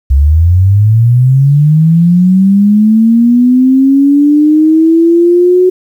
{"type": "linear sweep", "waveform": "sine", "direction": "up", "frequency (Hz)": [65.41, 369.6], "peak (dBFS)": -3, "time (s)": [0.1, 5.7], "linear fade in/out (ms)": 10, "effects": ["7-bit"]}